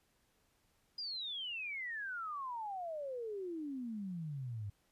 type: exponential sweep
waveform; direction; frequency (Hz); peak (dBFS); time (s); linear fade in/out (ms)
sine; down; 4965 to 98; -39; 0.98-4.7; 5
effects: pink hiss -75 dBFS RMS until 4.91 s + resampled to 32000 Hz